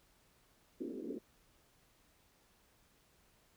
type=band-pass noise; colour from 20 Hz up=pink; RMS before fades=-43 dBFS; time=0.8-1.19 s; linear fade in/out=10 ms; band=230 to 440 Hz; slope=48 dB/octave; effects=pink hiss -70 dBFS RMS until 3.56 s